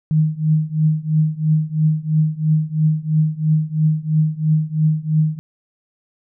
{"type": "tone with tremolo", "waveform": "sine", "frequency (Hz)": 155.56, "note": "D#3", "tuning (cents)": 0, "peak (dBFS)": -10, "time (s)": [0.11, 5.39], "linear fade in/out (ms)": 0, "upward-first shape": "triangle", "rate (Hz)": 3, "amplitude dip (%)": 95, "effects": []}